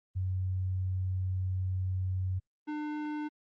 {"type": "tone pair in turn", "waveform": ["sine", "square"], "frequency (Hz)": [93.1, 300.6], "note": ["F#2", "D4"], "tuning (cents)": [11, 40], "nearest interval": "octave + minor sixth", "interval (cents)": 2029, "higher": "second", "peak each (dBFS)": [-29, -34], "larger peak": "first", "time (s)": [[0.15, 2.4], [2.67, 3.29]], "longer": "first", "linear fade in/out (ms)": 20, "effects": ["low-pass 2000 Hz 12 dB/octave", "Opus 24 kbps"]}